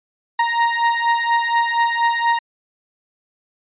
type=beating tone pair; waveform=30% pulse; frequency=932.3 / 936.5 Hz; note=A#5 / A#5; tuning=0 / +8 cents; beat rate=4.2 Hz; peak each=-16 dBFS; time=0.39-2.39 s; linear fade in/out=5 ms; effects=resampled to 8000 Hz